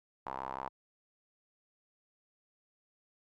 sawtooth tone with band-pass filter, 66.1 Hz, C2, 18 cents sharp, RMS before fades -41 dBFS, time 0.26-0.69 s, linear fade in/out 5 ms, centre 940 Hz, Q 4.6, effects none

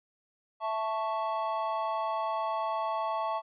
triangle chord, A major, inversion second, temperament equal, 659.3 / 880 / 1108.7 Hz, E5 / A5 / C#6, 0 / 0 / 0 cents, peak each -32 / -31 / -32 dBFS, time 0.6-3.42 s, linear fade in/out 50 ms, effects resampled to 11025 Hz

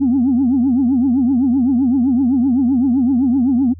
sine tone with vibrato, 256.2 Hz, C4, 36 cents flat, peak -10 dBFS, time 0-3.74 s, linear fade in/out 20 ms, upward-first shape triangle, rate 7.8 Hz, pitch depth 210 cents each way, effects tanh soft clip ceiling -8 dBFS + added 85 Hz sine -33 dBFS peak until 3.79 s

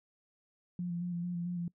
sine tone with vibrato, 174.61 Hz, F3, in tune, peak -33 dBFS, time 0.79-1.68 s, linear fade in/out 2 ms, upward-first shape square, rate 4.5 Hz, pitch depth 24 cents each way, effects noise-tail reverb RT60 0.1 s tail -22 dB re dry

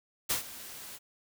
white noise with ADSR envelope, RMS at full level -28 dBFS, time 0.29-0.99 s, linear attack 15 ms, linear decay 120 ms, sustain -17 dB, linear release 34 ms, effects none

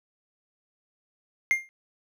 triangle tone with exponential decay, 2114 Hz, C7, 17 cents sharp, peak -14 dBFS, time 1.51-1.69 s, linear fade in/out 0 ms, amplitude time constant 37 ms, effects none

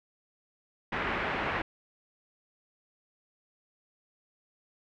white low-pass noise, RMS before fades -32 dBFS, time 0.92-1.62 s, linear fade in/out 5 ms, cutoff 2200 Hz, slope 24 dB/octave, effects none

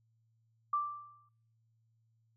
sine tone with exponential decay, 1174.7 Hz, D6, in tune, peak -27 dBFS, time 0.73-1.29 s, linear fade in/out 5 ms, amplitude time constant 120 ms, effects noise-tail reverb RT60 0.7 s tail -25 dB re dry + added 113 Hz sine -70 dBFS peak until 2.36 s

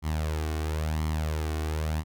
sawtooth tone with flanger, 77.78 Hz, D#2, in tune, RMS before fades -29 dBFS, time 0.02-2.04 s, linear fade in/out 50 ms, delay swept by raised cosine 0.94 to 2.74 ms, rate 0.97 Hz, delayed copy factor +0.6, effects none

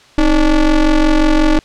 square ring-modulated tone, 144.2 Hz, D3, 31 cents flat, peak -6 dBFS, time 0.18-1.59 s, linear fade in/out 0 ms, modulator 167 Hz, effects white hiss -45 dBFS RMS until 1.64 s + low-pass 5000 Hz 12 dB/octave

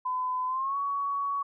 sine tone with pitch glide, 1012 to 1122.9 Hz, B5 to C#6, +42 to +22 cents, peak -27 dBFS, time 0.05-1.43 s, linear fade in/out 10 ms, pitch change +180 cents, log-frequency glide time 0.47-0.77 s, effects none

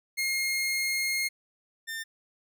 sawtooth tone pair in turn, 2140 / 1799.5 Hz, C7 / A6, +38 / +38 cents, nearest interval minor third, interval 300 cents, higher first, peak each -23 / -30 dBFS, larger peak first, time 0.17-1.29 / 1.87-2.04 s, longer first, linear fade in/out 20 ms, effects none

